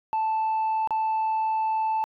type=tone with dropouts; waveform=sine; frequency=879 Hz; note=A5; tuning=2 cents flat; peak=-20 dBFS; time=0.13-2.04 s; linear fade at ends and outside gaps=0 ms; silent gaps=0.874-0.907 s; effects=tanh soft clip ceiling -21 dBFS